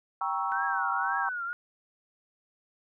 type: chord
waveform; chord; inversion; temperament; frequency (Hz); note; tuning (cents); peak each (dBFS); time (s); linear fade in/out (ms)
sine; G diminished seventh; none; equal with one note detuned; 784 / 945.3 / 1108.7 / 1318.5; G5 / Bb5 / Db6 / Fb6; 0 / +24 / 0 / 0; -33; 0.21-1.29; 2
type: tone with vibrato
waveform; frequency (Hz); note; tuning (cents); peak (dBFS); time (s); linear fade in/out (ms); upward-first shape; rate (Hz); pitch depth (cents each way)
sine; 1500; F#6; +23; -31; 0.52-1.53; 0; triangle; 1.9; 170
effects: none